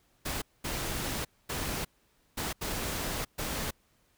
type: noise bursts at uneven times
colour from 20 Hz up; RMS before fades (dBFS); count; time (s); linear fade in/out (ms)
pink; -34; 6; 0.25-0.42 / 0.64-1.25 / 1.49-1.85 / 2.37-2.53 / 2.61-3.25 / 3.38-3.71; 10
effects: pink hiss -69 dBFS RMS until 4.17 s